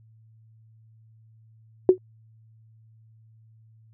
sine tone with exponential decay, 370 Hz, F#4, in tune, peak -7 dBFS, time 1.89-1.98 s, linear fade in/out 1 ms, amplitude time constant 19 ms, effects added 111 Hz sine -52 dBFS peak until 3.93 s

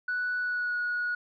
sine tone with pitch glide, 1480 to 1455.4 Hz, F#6 to F#6, 0 to -29 cents, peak -26 dBFS, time 0.08-1.15 s, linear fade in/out 5 ms, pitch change -29 cents, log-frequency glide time 0.39-0.77 s, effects tanh soft clip ceiling -24 dBFS

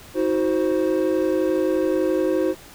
triangle chord, C diminished, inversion first, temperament equal with one note detuned, 318.4 / 370 / 523.3 Hz, Eb4 / Gb4 / C5, +40 / 0 / 0 cents, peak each -20 / -20 / -21 dBFS, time 0.14-2.55 s, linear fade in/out 50 ms, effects tanh soft clip ceiling -7 dBFS + pink hiss -44 dBFS RMS until 2.74 s

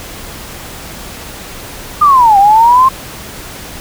sine linear two-way sweep, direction down then up, 1230 to 778 to 1069 Hz, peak -3 dBFS, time 2.01-2.89 s, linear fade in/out 10 ms, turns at 2.38 s, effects pink hiss -28 dBFS RMS until 3.8 s

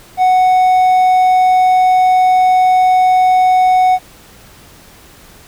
triangle tone, 740 Hz, F#5, in tune, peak -5 dBFS, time 0.17-3.99 s, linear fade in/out 50 ms, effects pink hiss -41 dBFS RMS until 5.47 s

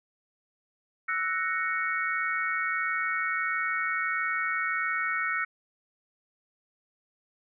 sine chord, F# dominant seventh, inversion third, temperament equal, 1318.5 / 1480 / 1864.7 / 2217 Hz, E6 / F#6 / A#6 / C#7, 0 / 0 / 0 / 0 cents, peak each -32 dBFS, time 1.08-5.45 s, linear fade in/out 10 ms, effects none

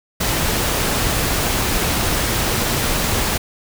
pink noise, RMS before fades -19 dBFS, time 0.2-3.38 s, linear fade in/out 10 ms, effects none

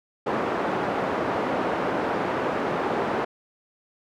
pink band-pass noise, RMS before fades -26 dBFS, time 0.26-3.25 s, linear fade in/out 10 ms, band 290 to 1200 Hz, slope 12 dB/octave, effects none

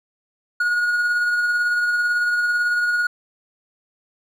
triangle tone with tremolo, 1445 Hz, F#6, 41 cents flat, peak -14 dBFS, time 0.6-3.07 s, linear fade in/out 5 ms, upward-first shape triangle, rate 18 Hz, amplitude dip 35%, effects none

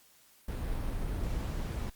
brown noise, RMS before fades -34 dBFS, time 0.48-1.9 s, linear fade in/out 5 ms, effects white hiss -62 dBFS RMS until 1.95 s + Opus 48 kbps

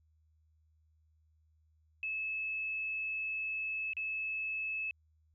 sine tone with dropouts, 2600 Hz, E7, 24 cents flat, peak -34 dBFS, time 2.03-4.91 s, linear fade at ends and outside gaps 1 ms, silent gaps 3.934-3.968 s, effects added 78 Hz sine -67 dBFS peak until 5.34 s

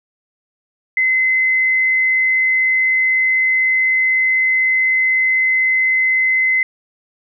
sine tone, 2049 Hz, C7, 37 cents flat, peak -12 dBFS, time 0.97-6.63 s, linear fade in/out 2 ms, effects none

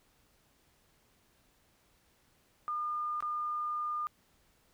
sine tone with dropouts, 1211 Hz, D#6, 47 cents flat, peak -32 dBFS, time 2.68-4.07 s, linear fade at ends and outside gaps 0 ms, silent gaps 3.205-3.225 s, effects pink hiss -69 dBFS RMS until 4.73 s

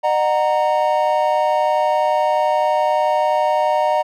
triangle chord, D# minor, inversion none, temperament equal with one note detuned, 608.4 / 740 / 932.3 Hz, D#5 / F#5 / A#5, -39 / 0 / 0 cents, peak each -16 / -18 / -17 dBFS, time 0.03-4.03 s, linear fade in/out 20 ms, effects none

